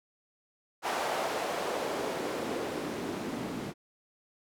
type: noise with band-pass filter sweep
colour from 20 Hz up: white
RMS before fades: -34 dBFS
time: 0.82-3.74 s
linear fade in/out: 50 ms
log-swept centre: 740 to 220 Hz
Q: 1.5
effects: none